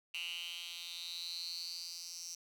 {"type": "tone with high-pass filter sweep", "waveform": "10% pulse", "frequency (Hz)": 171.3, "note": "F3", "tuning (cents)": -33, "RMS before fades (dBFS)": -44, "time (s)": [0.14, 2.35], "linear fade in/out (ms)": 5, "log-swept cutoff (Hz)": [2800, 5600], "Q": 9.2, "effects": []}